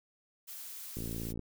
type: noise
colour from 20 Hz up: blue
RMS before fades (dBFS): -45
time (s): 0.47-1.33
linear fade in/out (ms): 20
type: click train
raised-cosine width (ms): 3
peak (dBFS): -27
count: 25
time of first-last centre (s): 0.97-1.393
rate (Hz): 56.7
effects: none